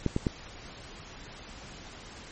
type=clicks; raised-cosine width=3 ms; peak=-12 / -13 / -12 dBFS; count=3; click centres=0.063 / 0.164 / 0.268 s; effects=pink hiss -46 dBFS RMS until 2.31 s + MP3 32 kbps